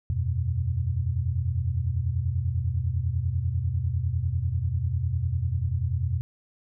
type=chord; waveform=sine; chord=E suspended second; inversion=none; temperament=equal; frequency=82.41 / 92.5 / 123.47 Hz; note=E2 / F#2 / B2; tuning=0 / 0 / 0 cents; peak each=-28 dBFS; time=0.1-6.21 s; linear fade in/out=0 ms; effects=none

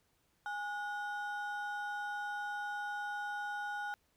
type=ring-modulated tone; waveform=triangle; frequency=1138 Hz; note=C#6; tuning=45 cents sharp; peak=-32 dBFS; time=0.46-3.94 s; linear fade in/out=0 ms; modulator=314 Hz; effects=pink hiss -75 dBFS RMS until 4.16 s

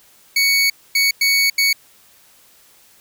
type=tone bursts at uneven times; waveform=25% pulse; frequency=2229 Hz; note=C#7; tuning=9 cents sharp; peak=-9 dBFS; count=4; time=0.36-0.7 / 0.95-1.11 / 1.21-1.5 / 1.58-1.73 s; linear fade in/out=5 ms; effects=white hiss -51 dBFS RMS until 3 s

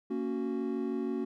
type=chord; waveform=triangle; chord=F# major; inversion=first; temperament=just; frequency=231.2 / 277.5 / 370 Hz; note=A#3 / C#4 / F#4; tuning=-14 / +2 / 0 cents; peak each=-33 dBFS; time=0.1-1.25 s; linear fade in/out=10 ms; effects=none

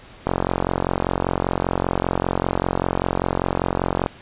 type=click train; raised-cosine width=1 ms; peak=-5 dBFS; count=172; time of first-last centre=0.27-4.062 s; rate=45.1 Hz; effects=pink hiss -44 dBFS RMS until 4.21 s + resampled to 8000 Hz

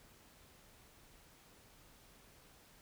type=silence; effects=pink hiss -63 dBFS RMS until 2.81 s

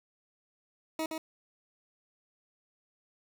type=tone with echo; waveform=20% pulse; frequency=317.9 Hz; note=D#4; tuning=37 cents sharp; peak=-26 dBFS; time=0.99-1.06 s; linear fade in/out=2 ms; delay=120 ms; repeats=1; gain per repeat=-4 dB; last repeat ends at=1.18 s; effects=none

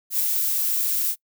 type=noise with ADSR envelope; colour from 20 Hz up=violet; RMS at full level=-20 dBFS; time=0.1-1.16 s; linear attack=95 ms; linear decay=15 ms; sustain=-3 dB; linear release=61 ms; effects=noise-tail reverb RT60 0.1 s tail -24 dB re dry

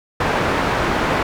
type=low-pass noise; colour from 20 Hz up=white; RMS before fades=-19 dBFS; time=0.2-1.23 s; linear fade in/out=5 ms; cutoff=1300 Hz; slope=12 dB/octave; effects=none

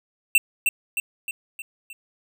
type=tone with echo; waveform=square; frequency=2696 Hz; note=E7; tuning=38 cents sharp; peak=-13 dBFS; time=0.35-0.38 s; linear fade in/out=2 ms; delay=310 ms; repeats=5; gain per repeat=-5 dB; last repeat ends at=1.93 s; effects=none

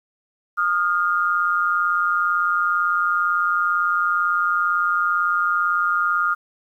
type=tone pair together; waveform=sine; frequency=1231.1 / 1409 Hz; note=D#6 / F6; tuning=-19 / +15 cents; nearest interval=major second; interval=234 cents; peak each=-20 dBFS; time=0.57-6.35 s; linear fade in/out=20 ms; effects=9-bit

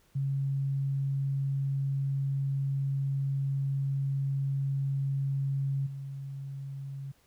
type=tone with level steps; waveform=sine; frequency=137.4 Hz; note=C#3; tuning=15 cents flat; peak=-27 / -36 dBFS; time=0.15-7.12 s; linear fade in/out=10 ms; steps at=5.86 s; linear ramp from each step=10 ms; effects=pink hiss -66 dBFS RMS until 7.26 s

